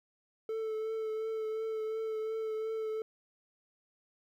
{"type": "tone with vibrato", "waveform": "triangle", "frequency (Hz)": 440, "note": "A4", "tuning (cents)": 0, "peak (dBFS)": -31, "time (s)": [0.49, 3.02], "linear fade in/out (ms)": 2, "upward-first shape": "triangle", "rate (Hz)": 2.8, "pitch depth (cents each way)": 23, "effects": ["12-bit"]}